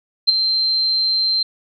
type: tone with ADSR envelope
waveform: sine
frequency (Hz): 4133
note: C8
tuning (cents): -22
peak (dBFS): -6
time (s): 0.27-1.43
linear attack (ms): 21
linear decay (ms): 13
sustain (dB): -9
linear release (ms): 6
effects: none